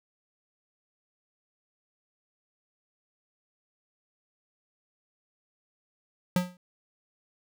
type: tone with exponential decay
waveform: square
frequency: 179.8 Hz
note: F#3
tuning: 49 cents flat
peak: -20 dBFS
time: 6.36-6.57 s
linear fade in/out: 2 ms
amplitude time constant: 45 ms
effects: none